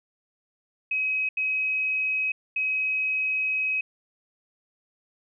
sine tone bursts at uneven times, 2541 Hz, D#7, 36 cents sharp, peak -23 dBFS, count 3, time 0.91-1.29 / 1.37-2.32 / 2.56-3.81 s, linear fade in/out 5 ms, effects none

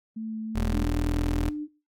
sine tone with vibrato, 220 Hz, A3, in tune, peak -31 dBFS, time 0.16-0.84 s, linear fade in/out 10 ms, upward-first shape sine, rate 3.2 Hz, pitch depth 9 cents each way
25% pulse tone, 40.86 Hz, E1, 14 cents flat, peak -21 dBFS, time 0.55-1.5 s, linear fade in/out 10 ms
sine tone with pitch glide, 295.8 to 299.6 Hz, D4 to D4, +13 to +35 cents, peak -29 dBFS, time 0.7-1.68 s, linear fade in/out 50 ms, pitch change +22 cents, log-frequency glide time 1.28-1.57 s
effects noise-tail reverb RT60 0.3 s tail -20 dB re dry + AAC 64 kbps

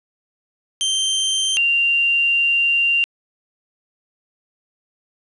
sawtooth / sine tone pair in turn, 3136 / 2776 Hz, G7 / F7, 0 / -11 cents, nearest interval major second, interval 211 cents, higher first, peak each -14 / -14 dBFS, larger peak neither, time 0.81-1.57 / 1.57-3.04 s, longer second, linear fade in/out 0 ms, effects resampled to 24000 Hz + 8-bit

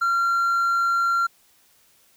triangle tone with hard clipping, 1376 Hz, F6, 26 cents flat, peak -19 dBFS, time 0.01-1.27 s, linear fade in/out 10 ms, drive 5 dB, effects white hiss -59 dBFS RMS until 2.16 s

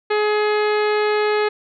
harmonic tone, 421.7 Hz, G#4, 26 cents sharp, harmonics 1 / 2 / 3 / 4 / 5 / 6 / 7 / 8 / 9 / 10, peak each -17 / -25 / -27 / -28 / -30 / -32 / -39 / -38 / -41 / -36 dBFS, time 0.1-1.49 s, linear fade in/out 10 ms, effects none

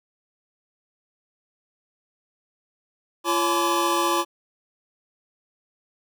square tone cluster, 343.2 / 556 / 855 / 1015 / 1157 Hz, F4 / C#5 / A5 / B5 / D6, -30 / +5 / -50 / +47 / -26 cents, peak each -26 / -31 / -29 / -27 / -26 dBFS, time 3.24-4.25 s, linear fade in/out 50 ms, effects none

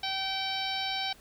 harmonic tone with a mistuned harmonic, 772 Hz, G5, 27 cents flat, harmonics 1 / 2 / 3 / 4 / 5 / 6 / 7, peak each -35 / -41 / -38 / -37 / -36 / -39 / -41 dBFS, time 0.03-1.13 s, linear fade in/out 5 ms, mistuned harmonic 6, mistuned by -27 cents, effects pink hiss -56 dBFS RMS until 1.2 s

